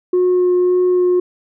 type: tone with vibrato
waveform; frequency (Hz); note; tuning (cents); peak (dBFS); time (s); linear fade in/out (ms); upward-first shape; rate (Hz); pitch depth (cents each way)
sine; 361.2; F#4; -42; -9; 0.13-1.2; 5; sine; 1.8; 9
effects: tanh soft clip ceiling -9 dBFS